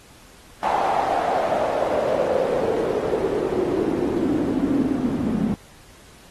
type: noise with band-pass filter sweep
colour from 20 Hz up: pink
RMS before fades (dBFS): -22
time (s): 0.63-5.54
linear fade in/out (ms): 0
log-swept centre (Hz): 840 to 220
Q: 5
effects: pink hiss -49 dBFS RMS until 6.3 s + AAC 32 kbps

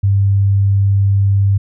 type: tone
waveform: sine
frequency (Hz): 99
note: G2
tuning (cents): +18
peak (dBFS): -9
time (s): 0.03-1.58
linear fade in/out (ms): 10
effects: none

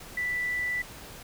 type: tone in noise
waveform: sine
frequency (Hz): 1975.5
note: B6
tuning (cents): 0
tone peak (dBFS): -27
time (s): 0.17-0.82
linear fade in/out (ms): 5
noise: pink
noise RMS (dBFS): -45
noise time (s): 0-1.23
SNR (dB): +15
effects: none

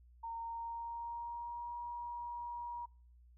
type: tone with pitch glide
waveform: sine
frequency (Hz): 920 to 954.6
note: A#5 to A#5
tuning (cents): -23 to +41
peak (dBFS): -40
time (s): 0.23-2.86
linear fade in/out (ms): 10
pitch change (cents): +64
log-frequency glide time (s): 0.35-1.77
effects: noise-tail reverb RT60 0.5 s tail -26 dB re dry + added 60 Hz sine -59 dBFS peak until 3.37 s

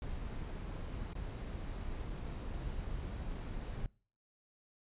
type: noise with dropouts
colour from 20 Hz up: brown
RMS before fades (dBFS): -41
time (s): 0.02-3.86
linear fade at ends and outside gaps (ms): 1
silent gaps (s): 1.133-1.153 / 2.098-2.102
effects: noise-tail reverb RT60 0.4 s tail -23 dB re dry + resampled to 8000 Hz

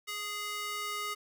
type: tone with high-pass filter sweep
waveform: square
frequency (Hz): 415.3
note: G#4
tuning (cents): 0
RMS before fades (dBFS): -37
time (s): 0.07-1.15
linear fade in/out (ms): 20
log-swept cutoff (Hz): 1900 to 1200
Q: 1.1
effects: none

